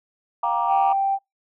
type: chord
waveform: sine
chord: G minor seventh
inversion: third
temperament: just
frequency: 705.6 / 784 / 940.8 / 1176 Hz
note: F5 / G5 / Bb5 / D6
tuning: +18 / 0 / +16 / +2 cents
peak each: -26 / -26 / -22 / -26 dBFS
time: 0.43-0.93 s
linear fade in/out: 5 ms
type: tone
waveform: sine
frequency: 784 Hz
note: G5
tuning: in tune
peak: -18 dBFS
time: 0.67-1.19 s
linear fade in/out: 50 ms
effects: noise-tail reverb RT60 0.2 s tail -25 dB re dry + tanh soft clip ceiling -10 dBFS